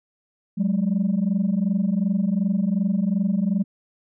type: tone pair together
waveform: sine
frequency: 185 / 207.7 Hz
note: F#3 / G#3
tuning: 0 / 0 cents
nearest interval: major second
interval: 200 cents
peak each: -20 dBFS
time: 0.57-3.64 s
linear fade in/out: 20 ms
effects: tanh soft clip ceiling -15 dBFS